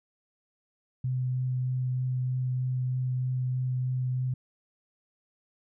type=tone with vibrato; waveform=sine; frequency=127.5 Hz; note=C3; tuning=44 cents flat; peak=-26 dBFS; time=1.04-4.34 s; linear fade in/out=5 ms; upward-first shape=triangle; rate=3.2 Hz; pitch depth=10 cents each way; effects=none